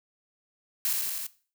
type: noise with echo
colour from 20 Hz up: blue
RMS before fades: -27 dBFS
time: 0.85-0.93 s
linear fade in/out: 0 ms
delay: 84 ms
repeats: 4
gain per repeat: -2 dB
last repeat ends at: 1.266 s
effects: noise-tail reverb RT60 0.4 s tail -18 dB re dry